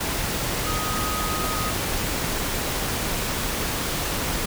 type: tone in noise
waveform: sine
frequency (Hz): 1253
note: D#6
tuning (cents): +12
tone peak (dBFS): -29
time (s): 0.66-1.71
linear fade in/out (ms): 10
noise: pink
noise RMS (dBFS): -26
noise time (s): 0-4.46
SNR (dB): -6
effects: none